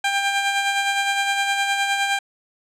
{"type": "tone with tremolo", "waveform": "15% pulse", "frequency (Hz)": 795, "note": "G5", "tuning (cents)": 24, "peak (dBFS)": -11, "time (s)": [0.04, 2.19], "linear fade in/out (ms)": 5, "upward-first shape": "sine", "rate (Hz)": 9.7, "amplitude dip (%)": 40, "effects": ["low-pass 8000 Hz 12 dB/octave"]}